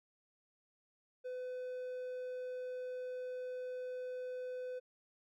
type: tone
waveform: triangle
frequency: 504 Hz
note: B4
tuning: 35 cents sharp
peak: -38 dBFS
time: 1.24-4.8 s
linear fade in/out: 20 ms
effects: none